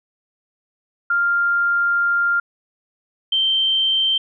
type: tone pair in turn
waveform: sine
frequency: 1396.9 / 3128 Hz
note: F6 / G7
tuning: 0 / -4 cents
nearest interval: octave + major second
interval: 1396 cents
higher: second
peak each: -15 dBFS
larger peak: neither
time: 1.1-2.4 / 3.32-4.18 s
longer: first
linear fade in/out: 5 ms
effects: none